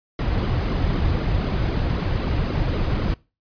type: noise with flanger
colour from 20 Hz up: brown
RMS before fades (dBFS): -22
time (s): 0.19-3.14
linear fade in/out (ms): 2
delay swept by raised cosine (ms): 1.1 to 5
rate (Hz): 3.9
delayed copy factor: -0.55
effects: noise-tail reverb RT60 0.3 s tail -22 dB re dry + resampled to 11025 Hz